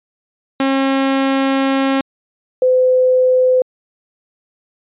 sawtooth / sine tone pair in turn, 270 / 509.7 Hz, C#4 / C5, -45 / -45 cents, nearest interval major seventh, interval 1100 cents, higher second, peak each -9 dBFS, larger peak neither, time 0.6-2.01 / 2.62-3.62 s, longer first, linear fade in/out 2 ms, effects resampled to 8000 Hz

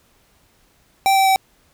square tone with pitch steps, 779 / 773.2 / 767.4 Hz, G5 / G5 / G5, -11 / -24 / -37 cents, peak -13 dBFS, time 1.06-1.36 s, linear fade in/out 0 ms, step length 100 ms, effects pink hiss -58 dBFS RMS until 1.73 s

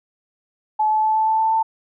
sine tone with pitch steps, 860 / 865 / 870 / 875 / 880.1 / 885.2 / 890.3 Hz, A5 / A5 / A5 / A5 / A5 / A5 / A5, -40 / -30 / -20 / -10 / 0 / +10 / +20 cents, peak -15 dBFS, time 0.79-1.63 s, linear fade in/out 10 ms, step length 120 ms, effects none

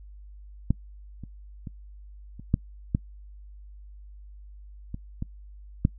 clicks, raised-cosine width 5 ms, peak -9 / -25 / -23 / -28 / -8 / -10 / -21 / -18 / -7 dBFS, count 9, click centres 0.706 / 1.237 / 1.672 / 2.396 / 2.541 / 2.949 / 4.944 / 5.224 / 5.851 s, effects noise-tail reverb RT60 0.1 s tail -24 dB re dry + added 50 Hz sine -43 dBFS peak until 5.98 s

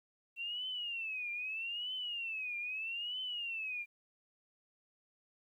sine tone with vibrato, 2703 Hz, E7, 43 cents sharp, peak -37 dBFS, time 0.36-3.86 s, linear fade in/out 50 ms, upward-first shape triangle, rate 0.79 Hz, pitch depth 220 cents each way, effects 12-bit

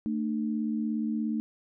sine tone pair together, 223 / 300 Hz, A3 / D4, +23 / +37 cents, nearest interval perfect fourth, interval 514 cents, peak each -28 / -33 dBFS, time 0.06-1.4 s, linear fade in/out 0 ms, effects none

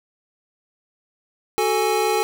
square tone cluster, 373.8 / 439.5 / 827 Hz, F#4 / A4 / G#5, +18 / -2 / -8 cents, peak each -25 / -22 / -23 dBFS, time 1.58-2.23 s, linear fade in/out 0 ms, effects none

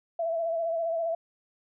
sine tone with vibrato, 664 Hz, E5, 12 cents sharp, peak -26 dBFS, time 0.19-1.15 s, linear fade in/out 5 ms, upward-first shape sine, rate 15 Hz, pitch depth 40 cents each way, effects none

